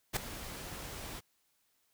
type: noise with ADSR envelope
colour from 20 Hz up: pink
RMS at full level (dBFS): -29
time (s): 0.13-1.21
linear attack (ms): 36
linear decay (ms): 4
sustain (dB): -15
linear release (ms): 28
effects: white hiss -75 dBFS RMS until 1.93 s